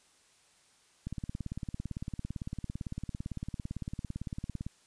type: click train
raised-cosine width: 5 ms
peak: -24 dBFS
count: 65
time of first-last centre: 1.07-4.666 s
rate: 17.8 Hz
effects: white hiss -65 dBFS RMS until 4.86 s + resampled to 22050 Hz